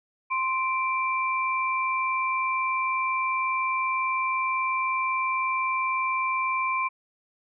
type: tone pair together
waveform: sine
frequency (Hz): 1043.6 / 2349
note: C6 / D7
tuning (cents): -5 / 0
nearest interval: octave + major second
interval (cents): 1405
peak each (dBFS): -25 / -28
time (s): 0.3-6.89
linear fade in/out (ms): 20
effects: none